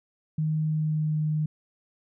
sine tone with pitch glide, 155.56 to 153.6 Hz, D#3 to D#3, 0 to -22 cents, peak -23 dBFS, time 0.38-1.46 s, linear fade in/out 5 ms, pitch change -22 cents, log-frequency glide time 0.62-1.18 s, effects none

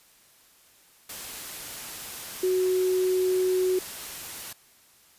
sine tone in noise, 370 Hz, F#4, in tune, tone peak -21 dBFS, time 2.43-3.79 s, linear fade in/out 5 ms, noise white, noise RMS -38 dBFS, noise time 1.09-4.53 s, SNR +14 dB, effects white hiss -58 dBFS RMS until 5.18 s + resampled to 32000 Hz

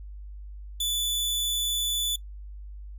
sawtooth tone, 3476 Hz, A7, 22 cents flat, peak -22 dBFS, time 0.8-2.16 s, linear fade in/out 5 ms, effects noise-tail reverb RT60 0.1 s tail -20 dB re dry + added 50 Hz sine -38 dBFS peak until 2.98 s

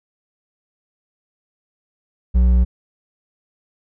triangle tone with hard clipping, 61 Hz, B1, 21 cents flat, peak -12 dBFS, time 2.34-2.65 s, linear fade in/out 20 ms, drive 9 dB, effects none

